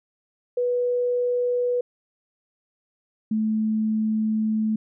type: tone pair in turn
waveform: sine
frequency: 490.4 / 217.6 Hz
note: B4 / A3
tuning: -12 / -19 cents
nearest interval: octave + major second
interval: 1407 cents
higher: first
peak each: -20 dBFS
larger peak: neither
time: 0.57-1.81 / 3.31-4.76 s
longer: second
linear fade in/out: 5 ms
effects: none